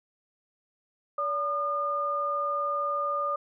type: tone pair together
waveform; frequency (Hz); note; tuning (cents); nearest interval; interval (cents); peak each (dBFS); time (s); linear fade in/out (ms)
sine; 572.9 / 1214; D5 / D#6; -43 / -43; octave + minor second; 1300; -32 / -27; 1.18-3.36; 5
effects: none